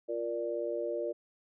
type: chord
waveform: sine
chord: Bb major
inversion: second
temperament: equal with one note detuned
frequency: 349.2 / 469.1 / 587.3 Hz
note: F4 / Bb4 / D5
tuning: 0 / +11 / 0 cents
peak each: -37 / -36 / -35 dBFS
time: 0.08-1.13 s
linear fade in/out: 20 ms
effects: none